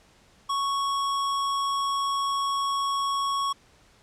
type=tone; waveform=square; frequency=1108.7 Hz; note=C#6; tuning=in tune; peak=-25 dBFS; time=0.49-3.53 s; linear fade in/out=10 ms; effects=pink hiss -58 dBFS RMS until 4.02 s + low-pass 8000 Hz 12 dB/octave